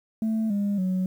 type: tone with pitch steps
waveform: sine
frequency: 220.8 / 202.5 / 185.67 Hz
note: A3 / G#3 / F#3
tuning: +6 / -43 / +6 cents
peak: -20 dBFS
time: 0.22-1.06 s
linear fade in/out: 2 ms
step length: 280 ms
effects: tanh soft clip ceiling -21 dBFS + 9-bit